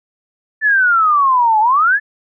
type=exponential two-way sweep; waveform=sine; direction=down then up; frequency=1770 to 841 to 1770 Hz; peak=-9 dBFS; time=0.61-2 s; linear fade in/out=50 ms; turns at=1.6 s; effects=none